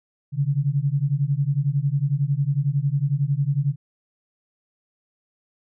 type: beating tone pair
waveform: sine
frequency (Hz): 135.7 / 146.7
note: C#3 / D3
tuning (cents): -36 / -2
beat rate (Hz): 11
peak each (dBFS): -22 / -22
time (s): 0.32-3.76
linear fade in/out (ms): 50
effects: none